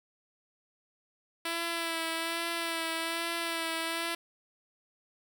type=tone with vibrato; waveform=5% pulse; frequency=332.1 Hz; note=E4; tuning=13 cents sharp; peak=-20 dBFS; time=1.45-4.15 s; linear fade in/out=5 ms; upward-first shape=sine; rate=1.2 Hz; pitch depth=26 cents each way; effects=none